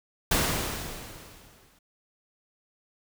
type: noise with exponential decay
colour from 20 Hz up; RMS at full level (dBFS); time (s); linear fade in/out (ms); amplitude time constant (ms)
pink; -22; 0.31-1.79; 5; 320
effects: none